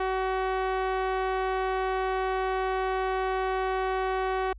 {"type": "tone with band-pass filter", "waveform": "sawtooth", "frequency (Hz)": 377.1, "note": "F#4", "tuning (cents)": 33, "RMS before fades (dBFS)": -28, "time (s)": [0, 4.53], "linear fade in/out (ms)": 5, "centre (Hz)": 870, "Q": 0.71, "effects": ["added 50 Hz sine -43 dBFS peak until 4.58 s", "resampled to 8000 Hz"]}